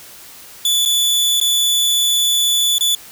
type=tone with dropouts; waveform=sawtooth; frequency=3466 Hz; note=A7; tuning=27 cents flat; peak=-10 dBFS; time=0.65-2.95 s; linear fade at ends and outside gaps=2 ms; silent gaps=0.852-0.858 / 1.401-1.412 / 2.783-2.808 s; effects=white hiss -39 dBFS RMS until 3.11 s